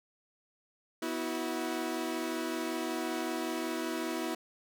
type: chord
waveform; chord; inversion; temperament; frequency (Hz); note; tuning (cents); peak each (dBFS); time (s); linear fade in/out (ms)
sawtooth; B suspended fourth; none; equal with one note detuned; 246.9 / 324.7 / 370; B3 / E4 / F#4; 0 / -26 / 0; -35 / -31 / -35; 1.02-4.35; 5
effects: none